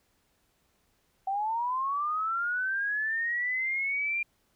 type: linear sweep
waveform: sine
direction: up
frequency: 760 to 2400 Hz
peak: -27 dBFS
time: 1.27-4.23 s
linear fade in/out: 5 ms
effects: pink hiss -71 dBFS RMS until 4.55 s